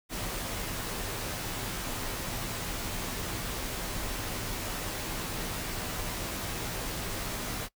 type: noise with comb filter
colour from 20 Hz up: pink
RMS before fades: -35 dBFS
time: 0.09-7.69 s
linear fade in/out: 50 ms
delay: 14 ms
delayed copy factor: -0.5
effects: noise-tail reverb RT60 0.1 s tail -21 dB re dry